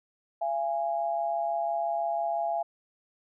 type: tone pair together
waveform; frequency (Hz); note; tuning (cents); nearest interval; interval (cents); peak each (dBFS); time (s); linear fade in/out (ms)
sine; 679 / 824.9; F5 / G#5; -49 / -12; minor third; 337; -28 / -31; 0.41-2.63; 10
effects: none